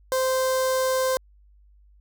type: tone with notch filter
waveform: sawtooth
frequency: 520 Hz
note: C5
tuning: 11 cents flat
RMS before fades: -23 dBFS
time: 0.12-1.17 s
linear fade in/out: 0 ms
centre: 2500 Hz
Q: 0.99
effects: added 50 Hz sine -52 dBFS peak until 2 s